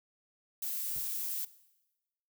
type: noise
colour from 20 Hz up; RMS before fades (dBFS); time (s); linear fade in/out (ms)
violet; -36; 0.62-1.45; 5
type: noise with exponential decay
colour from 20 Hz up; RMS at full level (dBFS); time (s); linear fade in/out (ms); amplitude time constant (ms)
brown; -45; 0.96-1.13; 2; 35
effects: noise-tail reverb RT60 1.0 s tail -18 dB re dry